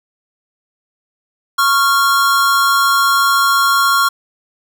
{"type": "tone pair together", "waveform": "square", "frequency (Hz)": [1101, 1387.2], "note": ["C#6", "F6"], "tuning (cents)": [-12, -12], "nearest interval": "major third", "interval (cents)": 400, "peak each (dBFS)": -14, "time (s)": [1.58, 4.09], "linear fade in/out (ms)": 10, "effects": []}